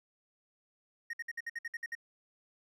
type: tone bursts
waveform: triangle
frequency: 1864.7 Hz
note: A#6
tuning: in tune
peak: -34 dBFS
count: 10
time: 1.1-1.952 s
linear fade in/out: 5 ms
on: 33 ms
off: 58 ms
effects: resampled to 32000 Hz